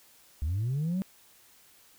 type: linear sweep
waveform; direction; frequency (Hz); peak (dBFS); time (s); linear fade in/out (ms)
sine; up; 68 to 196; -25; 0.42-1.02; 0
effects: tanh soft clip ceiling -25 dBFS + white hiss -59 dBFS RMS until 1.98 s